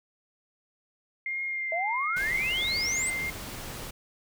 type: tone with vibrato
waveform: sine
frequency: 2111 Hz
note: C7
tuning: 15 cents sharp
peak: -29 dBFS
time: 1.26-3.3 s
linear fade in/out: 2 ms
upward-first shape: triangle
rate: 1.5 Hz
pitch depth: 26 cents each way
type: exponential sweep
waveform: sine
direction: up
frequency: 634 to 8550 Hz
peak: -28 dBFS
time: 1.72-3.1 s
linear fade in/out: 2 ms
type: noise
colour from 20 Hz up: pink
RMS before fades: -39 dBFS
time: 2.16-3.91 s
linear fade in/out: 10 ms
effects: none